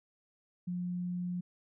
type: tone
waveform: sine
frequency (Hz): 178.1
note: F3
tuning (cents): +34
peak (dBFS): -33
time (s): 0.67-1.41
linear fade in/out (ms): 10
effects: none